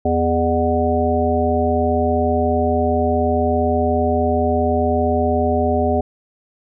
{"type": "harmonic tone with a mistuned harmonic", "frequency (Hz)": 82.41, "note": "E2", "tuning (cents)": 0, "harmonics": [1, 3, 5, 7, 9], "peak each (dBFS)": [-21, -21, -21, -21, -21], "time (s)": [0.05, 6.01], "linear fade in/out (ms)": 5, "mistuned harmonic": 7, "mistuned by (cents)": 71, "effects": []}